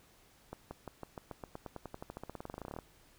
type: accelerating click train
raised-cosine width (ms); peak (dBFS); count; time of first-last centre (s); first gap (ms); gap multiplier
1; -28; 30; 0.53-2.788; 180; 0.93
effects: pink hiss -64 dBFS RMS until 3.18 s